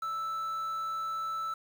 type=tone with quantisation; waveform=triangle; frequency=1318.5 Hz; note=E6; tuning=in tune; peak=-30 dBFS; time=0.02-1.54 s; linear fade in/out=5 ms; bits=9; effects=none